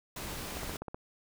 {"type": "noise", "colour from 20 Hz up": "pink", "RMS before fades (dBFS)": -40, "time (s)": [0.16, 0.77], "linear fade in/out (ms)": 5}
{"type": "click train", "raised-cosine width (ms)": 1, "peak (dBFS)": -25, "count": 7, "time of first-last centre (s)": [0.57, 0.945], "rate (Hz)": 16}
{"effects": []}